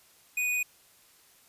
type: tone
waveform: square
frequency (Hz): 2477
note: D#7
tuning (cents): -8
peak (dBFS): -27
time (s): 0.37-0.63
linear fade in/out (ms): 5
effects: white hiss -60 dBFS RMS until 1.48 s + resampled to 32000 Hz